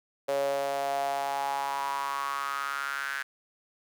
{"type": "tone with high-pass filter sweep", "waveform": "sawtooth", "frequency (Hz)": 139.2, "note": "C#3", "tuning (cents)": 8, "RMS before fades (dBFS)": -31, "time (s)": [0.28, 3.23], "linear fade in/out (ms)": 10, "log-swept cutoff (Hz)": [530, 1600], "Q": 6.6, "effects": []}